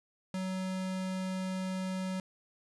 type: tone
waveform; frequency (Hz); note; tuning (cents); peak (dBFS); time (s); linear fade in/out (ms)
square; 187.3; F#3; +21; -34; 0.34-2.2; 2
effects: resampled to 24000 Hz + 10-bit